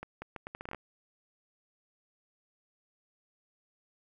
accelerating click train, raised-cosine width 0.5 ms, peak -25 dBFS, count 11, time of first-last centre 0.03-0.747 s, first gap 190 ms, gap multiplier 0.75, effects 11-bit

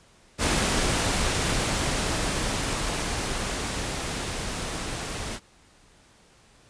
pink noise with level ramp, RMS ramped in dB -23 to -33 dBFS, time 0.38-5.4 s, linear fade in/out 50 ms, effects pink hiss -57 dBFS RMS until 6.69 s + resampled to 22050 Hz

